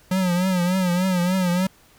square tone with vibrato, 181.8 Hz, F#3, 30 cents flat, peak -19 dBFS, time 0.11-1.67 s, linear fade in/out 5 ms, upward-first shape triangle, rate 3.4 Hz, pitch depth 90 cents each way, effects pink hiss -54 dBFS RMS until 1.98 s

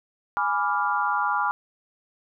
sine chord, G# diminished seventh, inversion none, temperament equal, 830.6 / 987.8 / 1174.7 / 1396.9 Hz, G#5 / B5 / D6 / F6, 0 / 0 / 0 / 0 cents, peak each -27 dBFS, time 0.37-1.51 s, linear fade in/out 0 ms, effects none

